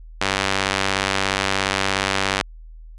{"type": "tone with band-pass filter", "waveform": "sawtooth", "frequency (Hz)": 97, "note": "G2", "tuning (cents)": -18, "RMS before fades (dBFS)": -22, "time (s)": [0.21, 2.42], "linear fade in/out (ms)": 5, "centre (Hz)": 2700, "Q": 0.61, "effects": ["added 40 Hz sine -37 dBFS peak until 2.98 s", "resampled to 24000 Hz"]}